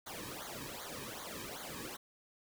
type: noise with flanger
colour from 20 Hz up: pink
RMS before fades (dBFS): -45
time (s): 0.06-1.97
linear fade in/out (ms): 10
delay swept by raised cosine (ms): 0.37 to 1.47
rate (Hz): 2.6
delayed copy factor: -0.9
effects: none